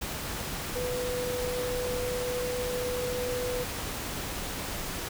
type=tone in noise; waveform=sine; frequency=495.6 Hz; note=B4; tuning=6 cents sharp; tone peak=-30 dBFS; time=0.75-3.64 s; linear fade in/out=10 ms; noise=pink; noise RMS=-35 dBFS; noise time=0.01-5.09 s; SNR=+2 dB; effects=none